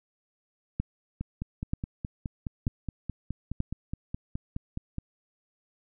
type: two click trains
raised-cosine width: 5 ms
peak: -20 / -15 dBFS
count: 19 / 4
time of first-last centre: 1.21-4.984 / 0.8-3.604 s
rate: 4.77 / 1.07 Hz
effects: none